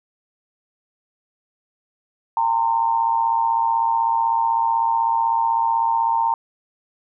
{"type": "tone with amplitude modulation", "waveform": "sine", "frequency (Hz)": 917, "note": "A#5", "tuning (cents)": -29, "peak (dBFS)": -13, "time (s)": [2.37, 6.34], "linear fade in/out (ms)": 2, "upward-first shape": "sine", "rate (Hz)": 116, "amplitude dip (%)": 70, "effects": []}